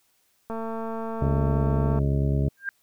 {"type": "click train", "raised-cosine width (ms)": 1, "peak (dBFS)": -20, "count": 336, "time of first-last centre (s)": [0.5, 1.989], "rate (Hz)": 225}
{"type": "harmonic tone", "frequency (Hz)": 69.3, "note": "C#2", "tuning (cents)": 0, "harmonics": [1, 2, 3, 4, 5, 6, 8, 9], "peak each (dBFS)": [-25, -23, -32, -33, -38, -34, -42, -38], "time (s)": [1.21, 2.49], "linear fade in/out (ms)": 10}
{"type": "tone with exponential growth", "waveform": "sine", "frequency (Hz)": 1598, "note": "G6", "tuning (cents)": 33, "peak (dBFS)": -22, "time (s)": [2.57, 2.69], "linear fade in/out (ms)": 1, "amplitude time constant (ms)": 24}
{"effects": ["white hiss -67 dBFS RMS until 2.82 s"]}